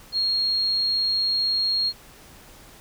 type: tone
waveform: sine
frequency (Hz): 4266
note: C8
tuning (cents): +33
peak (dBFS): -20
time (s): 0.12-1.93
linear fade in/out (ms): 50
effects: pink hiss -48 dBFS RMS until 2.8 s